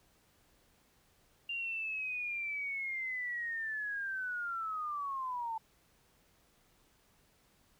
sine linear sweep, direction down, 2794 to 880 Hz, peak -35 dBFS, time 1.49-5.58 s, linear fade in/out 5 ms, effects pink hiss -69 dBFS RMS until 7.79 s

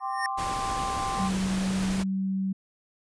square tone with exponential growth, 1829 Hz, A#6, 33 cents flat, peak -25 dBFS, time 0-0.26 s, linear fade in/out 1 ms, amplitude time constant 55 ms
sine chord, G suspended fourth, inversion none, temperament equal, 784 / 1046.5 / 1174.7 Hz, G5 / C6 / D6, 0 / 0 / 0 cents, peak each -31 / -32 / -35 dBFS, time 0-1.31 s, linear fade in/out 50 ms
pink noise, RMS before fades -34 dBFS, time 0.37-2.04 s, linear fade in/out 20 ms
sine tone with pitch glide, 190 to 191.76 Hz, F#3 to G3, +46 to -38 cents, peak -25 dBFS, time 1.19-2.53 s, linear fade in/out 10 ms, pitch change +16 cents, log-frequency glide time 1.89-1.99 s
effects resampled to 22050 Hz

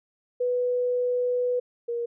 sine tone pair in turn, 493.9 / 472.3 Hz, B4 / A#4, 0 / +23 cents, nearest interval minor second, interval 77 cents, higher first, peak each -22 / -26 dBFS, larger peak first, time 0.4-1.6 / 1.88-2.06 s, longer first, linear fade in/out 10 ms, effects none

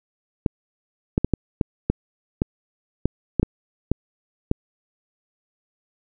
clicks, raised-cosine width 3 ms, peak -5 dBFS, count 12, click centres 0.462 / 1.179 / 1.246 / 1.337 / 1.612 / 1.9 / 2.419 / 3.056 / 3.397 / 3.43 / 3.916 / 4.514 s, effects none

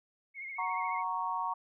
sine tone with vibrato, 2160 Hz, C#7, 45 cents flat, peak -39 dBFS, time 0.34-1.04 s, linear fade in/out 50 ms, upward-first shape triangle, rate 14 Hz, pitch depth 64 cents each way
sine chord, F# major, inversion none, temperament equal, 740 / 932.3 / 1108.7 Hz, F#5 / A#5 / C#6, 0 / 0 / 0 cents, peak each -39 / -34 / -35 dBFS, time 0.58-1.54 s, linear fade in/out 10 ms
effects none

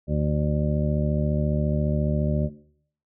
harmonic tone, 74.5 Hz, D2, 25 cents sharp, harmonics 1 / 2 / 3 / 4 / 5 / 7 / 8, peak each -26 / -24 / -28 / -37 / -33 / -41 / -31 dBFS, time 0.07-2.5 s, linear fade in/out 50 ms, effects noise-tail reverb RT60 0.6 s tail -17 dB re dry

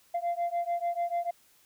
sine beating tone pair, 688 / 694.8 Hz, F5 / F5, -26 / -9 cents, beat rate 6.8 Hz, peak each -29 dBFS, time 0.14-1.31 s, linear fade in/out 10 ms, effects tanh soft clip ceiling -25 dBFS + white hiss -63 dBFS RMS until 1.65 s

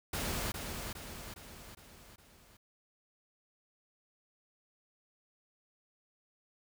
pink noise with echo, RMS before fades -36 dBFS, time 0.13-0.52 s, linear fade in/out 5 ms, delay 410 ms, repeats 5, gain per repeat -5 dB, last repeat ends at 2.57 s, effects none

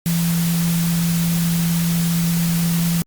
sine tone in noise, 168.8 Hz, E3, 41 cents sharp, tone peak -16 dBFS, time 0.06-3.02 s, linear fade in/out 0 ms, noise white, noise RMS -27 dBFS, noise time 0.06-3.02 s, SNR +8 dB, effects Opus 48 kbps

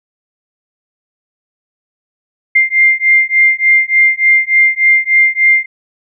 sine beating tone pair, 2100 / 2103.4 Hz, C7 / C7, +6 / +9 cents, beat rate 3.4 Hz, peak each -10 dBFS, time 2.55-5.66 s, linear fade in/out 10 ms, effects none

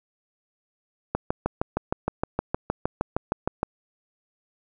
click train, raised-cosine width 1 ms, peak -9 dBFS, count 17, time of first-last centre 1.15-3.631 s, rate 6.45 Hz, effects none

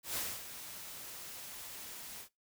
white noise with ADSR envelope, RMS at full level -36 dBFS, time 0.03-2.29 s, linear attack 130 ms, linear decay 240 ms, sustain -11 dB, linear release 89 ms, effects noise-tail reverb RT60 0.2 s tail -21 dB re dry

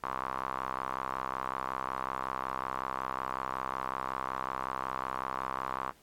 sawtooth tone with band-pass filter, 65.41 Hz, C2, in tune, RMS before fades -36 dBFS, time 0.03-5.91 s, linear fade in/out 5 ms, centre 1100 Hz, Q 4.7, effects pink hiss -64 dBFS RMS until 6.02 s + AAC 64 kbps

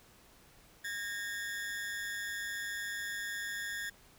40% pulse ring-modulated tone, 1736 Hz, A6, 24 cents flat, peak -33 dBFS, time 0.84-3.9 s, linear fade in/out 10 ms, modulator 103 Hz, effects pink hiss -61 dBFS RMS until 4.18 s

